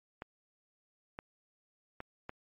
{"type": "clicks", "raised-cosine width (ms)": 0.5, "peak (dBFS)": -26, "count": 4, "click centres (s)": [0.221, 1.189, 2.004, 2.294], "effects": ["MP3 48 kbps"]}